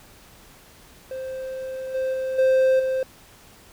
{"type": "tone with level steps", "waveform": "triangle", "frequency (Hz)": 523, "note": "C5", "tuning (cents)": -1, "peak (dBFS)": [-27, -20, -22, -13, -19], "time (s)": [1.11, 3.03], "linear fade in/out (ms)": 2, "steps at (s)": [1.94, 2.13, 2.38, 2.79], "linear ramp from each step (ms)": 10, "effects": ["pink hiss -50 dBFS RMS until 3.72 s"]}